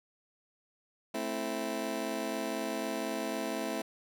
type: chord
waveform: 20% pulse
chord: A minor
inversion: none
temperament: just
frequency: 220 / 264 / 330 Hz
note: A3 / C4 / E4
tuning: 0 / +16 / +2 cents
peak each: -33 dBFS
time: 1.14-3.82 s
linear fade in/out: 5 ms
effects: none